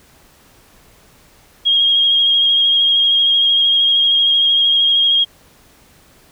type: tone with vibrato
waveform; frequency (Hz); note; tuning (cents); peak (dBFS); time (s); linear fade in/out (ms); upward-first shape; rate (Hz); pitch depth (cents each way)
sine; 3256; G#7; -35; -10; 1.65-5.25; 20; sine; 13; 21
effects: pink hiss -49 dBFS RMS until 6.31 s